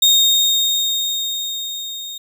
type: tone with level ramp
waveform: 35% pulse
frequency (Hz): 3703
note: A#7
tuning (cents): -12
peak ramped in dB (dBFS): -7 to -26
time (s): 0.02-2.18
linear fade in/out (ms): 5
effects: none